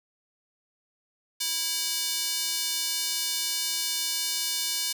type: tone with high-pass filter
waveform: square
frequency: 327.2 Hz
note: E4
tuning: 13 cents flat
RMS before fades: -29 dBFS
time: 1.4-4.93 s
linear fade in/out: 10 ms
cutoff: 4400 Hz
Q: 1.2
effects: 8-bit